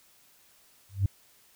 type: tone with exponential growth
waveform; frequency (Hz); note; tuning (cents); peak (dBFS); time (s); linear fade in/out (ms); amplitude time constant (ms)
sine; 98.2; G2; +4; -16; 0.89-1.06; 5; 35
effects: tanh soft clip ceiling -17 dBFS + white hiss -61 dBFS RMS until 1.55 s